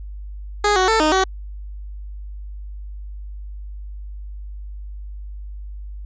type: tone with pitch steps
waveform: 15% pulse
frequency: 414.1 / 372.5 / 444.6 / 308.6 / 379.1 Hz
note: G#4 / F#4 / A4 / D#4 / F#4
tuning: -5 / +12 / +18 / -14 / +42 cents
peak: -8 dBFS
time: 0.64-1.24 s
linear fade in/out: 5 ms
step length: 120 ms
effects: added 50 Hz sine -30 dBFS peak until 6.05 s + resampled to 16000 Hz